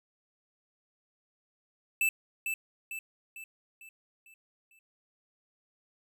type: tone with echo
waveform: square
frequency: 2642 Hz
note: E7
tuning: 3 cents sharp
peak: -25 dBFS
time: 2.01-2.09 s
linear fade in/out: 2 ms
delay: 450 ms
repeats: 6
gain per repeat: -6 dB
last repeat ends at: 4.79 s
effects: none